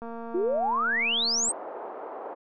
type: click train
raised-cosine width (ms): 1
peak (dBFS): -26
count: 340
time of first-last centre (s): 0.02-1.488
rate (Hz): 231
type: exponential sweep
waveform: sine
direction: up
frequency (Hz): 332.9 to 8690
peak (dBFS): -23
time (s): 0.34-1.52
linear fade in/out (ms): 10
type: band-pass noise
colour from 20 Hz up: white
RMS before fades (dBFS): -38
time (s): 1.48-2.35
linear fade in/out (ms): 20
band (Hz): 370 to 910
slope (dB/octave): 24
effects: none